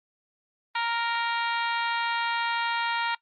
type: harmonic tone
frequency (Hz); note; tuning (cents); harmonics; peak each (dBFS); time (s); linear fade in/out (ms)
466.2; A#4; 0; 2 / 3 / 4 / 5 / 6 / 7 / 8 / 9; -28 / -32 / -34 / -36 / -38 / -39 / -40 / -41; 0.75-3.15; 5
effects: noise-tail reverb RT60 0.1 s tail -21 dB re dry + Opus 24 kbps